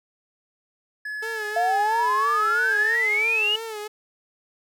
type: tone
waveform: triangle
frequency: 1704 Hz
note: G#6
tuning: 44 cents sharp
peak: -27 dBFS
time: 1.05-2.96 s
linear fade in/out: 5 ms
type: tone with vibrato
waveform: sawtooth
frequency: 435.5 Hz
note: A4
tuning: 18 cents flat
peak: -27 dBFS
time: 1.22-3.88 s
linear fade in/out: 10 ms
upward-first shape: sine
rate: 3 Hz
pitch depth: 76 cents each way
type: exponential sweep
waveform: sine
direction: up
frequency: 683 to 2949 Hz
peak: -19 dBFS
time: 1.56-3.56 s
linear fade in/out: 5 ms
effects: none